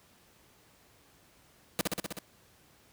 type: noise with echo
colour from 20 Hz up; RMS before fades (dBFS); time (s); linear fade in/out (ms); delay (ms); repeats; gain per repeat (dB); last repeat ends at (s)
pink; -28; 1.79-1.81; 0; 63; 6; -2; 2.188
effects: pink hiss -62 dBFS RMS until 2.92 s + high-pass 60 Hz 12 dB/octave